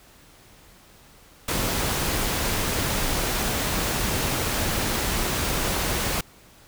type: noise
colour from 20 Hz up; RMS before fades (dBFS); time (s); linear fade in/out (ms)
pink; -25; 1.48-6.21; 5
effects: pink hiss -52 dBFS RMS until 6.67 s